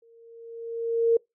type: tone with exponential growth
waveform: sine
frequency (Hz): 461.1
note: A#4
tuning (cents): -19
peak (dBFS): -15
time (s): 0.02-1.17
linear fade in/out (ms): 5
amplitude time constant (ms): 250
effects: noise-tail reverb RT60 0.2 s tail -26 dB re dry